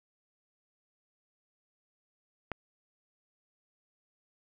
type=click; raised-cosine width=0.5 ms; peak=-19 dBFS; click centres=2.517 s; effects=none